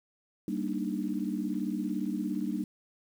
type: chord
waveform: sine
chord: Eb major seventh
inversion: first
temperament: equal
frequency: 196 / 233.1 / 293.7 / 311.1 Hz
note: G3 / Bb3 / D4 / Eb4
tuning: 0 / 0 / 0 / 0 cents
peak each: -34 / -35 / -35 / -37 dBFS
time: 0.48-2.64 s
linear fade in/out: 2 ms
effects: 9-bit